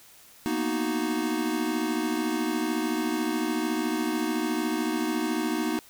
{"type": "chord", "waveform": "square", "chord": "B major seventh", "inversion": "third", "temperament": "equal", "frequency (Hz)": [233.1, 246.9, 311.1, 370], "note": ["A#3", "B3", "D#4", "F#4"], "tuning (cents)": [0, 0, 0, 0], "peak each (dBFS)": [-33, -34, -29, -34], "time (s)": [0.46, 5.79], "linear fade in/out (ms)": 0, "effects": ["white hiss -53 dBFS RMS until 5.89 s"]}